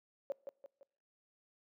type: tone with echo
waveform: sine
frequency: 554.4 Hz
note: C#5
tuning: in tune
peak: -33 dBFS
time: 0.3-0.32 s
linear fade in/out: 0 ms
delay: 170 ms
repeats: 3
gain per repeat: -7 dB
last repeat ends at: 0.83 s
effects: noise-tail reverb RT60 0.7 s tail -25 dB re dry + high-pass 300 Hz 12 dB/octave